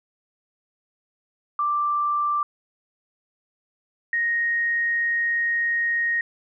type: tone pair in turn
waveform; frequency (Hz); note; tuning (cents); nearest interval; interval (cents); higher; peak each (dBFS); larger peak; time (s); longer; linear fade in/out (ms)
sine; 1177 / 1868.4; D6 / A#6; +3 / +3; minor sixth; 800; second; -20; neither; 1.59-2.43 / 4.13-6.21; second; 2
effects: none

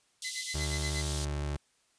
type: high-pass noise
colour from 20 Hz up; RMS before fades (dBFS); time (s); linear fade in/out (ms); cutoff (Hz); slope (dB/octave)
pink; -38; 0.22-1.25; 2; 3200; 48
type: tone with tremolo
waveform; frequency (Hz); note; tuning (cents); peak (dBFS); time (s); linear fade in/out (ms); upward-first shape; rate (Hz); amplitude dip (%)
25% pulse; 2031; B6; +48; -31; 0.24-1.02; 10; sine; 8.4; 100
type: tone with pitch glide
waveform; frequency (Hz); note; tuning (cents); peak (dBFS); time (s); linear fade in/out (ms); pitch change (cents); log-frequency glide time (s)
30% pulse; 74.4 to 72.7; D2 to D2; +23 to -17; -29; 0.54-1.57; 10; -40; 1.06-1.26
effects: white hiss -70 dBFS RMS until 1.98 s + resampled to 22050 Hz

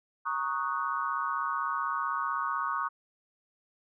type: chord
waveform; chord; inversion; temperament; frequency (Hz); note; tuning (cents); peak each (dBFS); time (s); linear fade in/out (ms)
sine; D# minor seventh; second; equal; 932.3 / 1108.7 / 1244.5 / 1480; A#5 / C#6 / D#6 / F#6; 0 / 0 / 0 / 0; -37 / -32 / -33 / -37; 0.25-2.89; 20
effects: none

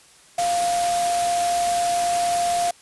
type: tone in noise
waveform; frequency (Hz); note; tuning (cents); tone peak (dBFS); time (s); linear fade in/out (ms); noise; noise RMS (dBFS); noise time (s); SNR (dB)
sine; 698.5; F5; 0; -19; 0.38-2.71; 5; white; -28; 0.38-2.71; +6
effects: white hiss -51 dBFS RMS until 2.81 s + resampled to 24000 Hz

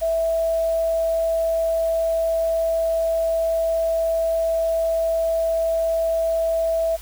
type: tone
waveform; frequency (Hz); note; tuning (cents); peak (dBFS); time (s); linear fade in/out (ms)
sine; 657; E5; -6; -18; 0.01-6.97; 20
effects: added 50 Hz sine -38 dBFS peak until 7.01 s + white hiss -43 dBFS RMS until 7.01 s

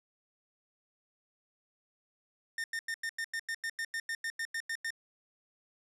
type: tone bursts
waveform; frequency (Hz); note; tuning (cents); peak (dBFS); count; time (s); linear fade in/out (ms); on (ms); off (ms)
45% pulse; 1819; A#6; -43; -33; 16; 2.58-4.905; 2; 60; 91
effects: low-pass 11000 Hz 12 dB/octave

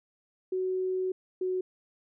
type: tone pair in turn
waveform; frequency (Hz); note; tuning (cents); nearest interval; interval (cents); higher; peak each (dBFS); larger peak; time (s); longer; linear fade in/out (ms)
sine; 372.4 / 369.8; F#4 / F#4; +11 / -1; unison; 12; first; -27; neither; 0.52-1.12 / 1.41-1.61; first; 5
effects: none

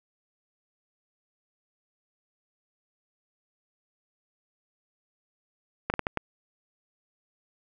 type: slowing click train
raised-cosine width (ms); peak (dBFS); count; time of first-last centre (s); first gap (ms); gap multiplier
0.5; -11; 5; 5.9-6.173; 39; 1.39
effects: none

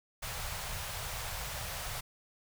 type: band-stop noise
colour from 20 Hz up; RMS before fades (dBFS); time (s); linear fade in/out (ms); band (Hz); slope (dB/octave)
pink; -39; 0.22-2.01; 10; 140 to 560; 24
effects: none

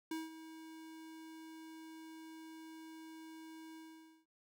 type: tone with ADSR envelope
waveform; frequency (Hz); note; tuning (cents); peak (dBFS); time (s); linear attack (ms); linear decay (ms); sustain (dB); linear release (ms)
square; 320.4; E4; -49; -38; 0.11-4.26; 4; 180; -13; 500
effects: none

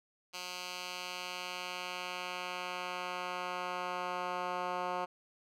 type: tone with band-pass filter sweep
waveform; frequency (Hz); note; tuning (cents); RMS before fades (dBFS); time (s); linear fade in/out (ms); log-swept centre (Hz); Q
10% pulse; 180; F#3; -47; -39; 0.33-5.06; 20; 4200 to 1000; 0.99
effects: none

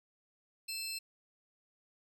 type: tone pair together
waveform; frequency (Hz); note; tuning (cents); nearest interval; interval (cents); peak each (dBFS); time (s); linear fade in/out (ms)
25% pulse; 2637 / 4189; E7 / C8; 0 / +1; minor sixth; 801; -38 / -35; 0.68-0.99; 10
effects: none

